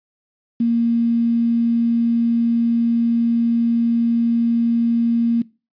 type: tone with quantisation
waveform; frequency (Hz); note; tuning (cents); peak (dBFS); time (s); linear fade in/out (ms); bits
sine; 233.1; A#3; 0; -14; 0.6-5.42; 5; 7
effects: noise-tail reverb RT60 0.3 s tail -21 dB re dry + resampled to 11025 Hz